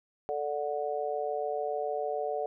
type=harmonic tone; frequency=146.83 Hz; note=D3; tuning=in tune; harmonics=3 / 4 / 5; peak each=-34 / -34 / -34 dBFS; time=0.29-2.46 s; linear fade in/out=0 ms; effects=none